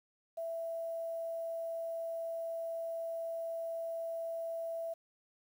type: tone with quantisation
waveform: sine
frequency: 662 Hz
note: E5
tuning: 7 cents sharp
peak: -36 dBFS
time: 0.37-4.94 s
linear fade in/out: 10 ms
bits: 10
effects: none